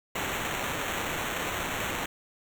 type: noise with sample-and-hold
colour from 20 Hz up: violet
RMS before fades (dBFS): -32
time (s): 0.15-2.06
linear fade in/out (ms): 5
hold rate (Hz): 4900
effects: none